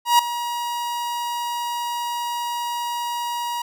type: tone with ADSR envelope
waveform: 45% pulse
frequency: 955 Hz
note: A#5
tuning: 42 cents sharp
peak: -10 dBFS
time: 0.05-3.62 s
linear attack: 140 ms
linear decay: 4 ms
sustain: -14 dB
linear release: 5 ms
effects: none